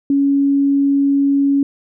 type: tone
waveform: sine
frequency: 279.1 Hz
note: C#4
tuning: 12 cents sharp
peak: -11 dBFS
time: 0.1-1.63 s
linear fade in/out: 2 ms
effects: none